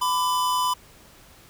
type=tone pair together; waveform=square; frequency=1001.8 / 1172 Hz; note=B5 / D6; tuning=+24 / -4 cents; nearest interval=minor third; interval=272 cents; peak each=-22 / -31 dBFS; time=0.01-0.74 s; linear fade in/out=10 ms; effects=pink hiss -51 dBFS RMS until 1.49 s